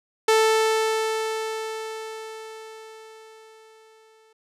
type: tone with exponential decay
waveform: sawtooth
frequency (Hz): 440.8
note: A4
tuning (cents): +3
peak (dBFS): -11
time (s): 0.28-4.33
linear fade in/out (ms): 5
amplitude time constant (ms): 880
effects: low-pass 10000 Hz 12 dB/octave